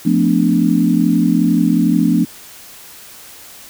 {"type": "chord", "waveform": "sine", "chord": "B half-diminished seventh", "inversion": "second", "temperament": "equal with one note detuned", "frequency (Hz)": [174.61, 220, 251.4, 293.7], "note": ["F3", "A3", "B3", "D4"], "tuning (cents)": [0, 0, 31, 0], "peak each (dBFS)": -16, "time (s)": [0.05, 2.25], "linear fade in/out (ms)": 10, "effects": ["white hiss -38 dBFS RMS until 3.69 s"]}